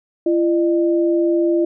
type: tone pair together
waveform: sine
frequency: 340 / 605.8 Hz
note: F4 / D#5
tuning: -46 / -46 cents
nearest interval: minor seventh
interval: 1000 cents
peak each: -14 / -22 dBFS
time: 0.26-1.65 s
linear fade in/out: 5 ms
effects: none